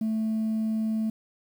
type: tone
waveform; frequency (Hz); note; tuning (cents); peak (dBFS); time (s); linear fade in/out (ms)
sine; 220; A3; 0; -22; 0.01-1.1; 5
effects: tanh soft clip ceiling -23 dBFS + 9-bit